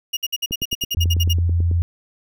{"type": "tone bursts", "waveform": "35% pulse", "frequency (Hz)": 2851, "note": "F7", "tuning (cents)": 35, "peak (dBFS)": -18, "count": 13, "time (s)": [0.13, 1.334], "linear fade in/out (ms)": 10, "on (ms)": 40, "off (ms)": 57}
{"type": "click train", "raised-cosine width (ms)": 3, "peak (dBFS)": -17, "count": 12, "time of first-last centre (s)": [0.51, 1.714], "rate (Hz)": 9.14}
{"type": "tone", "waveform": "sine", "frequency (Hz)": 85.5, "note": "F2", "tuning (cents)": -36, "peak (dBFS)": -15, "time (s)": [0.97, 1.82], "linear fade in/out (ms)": 0}
{"effects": []}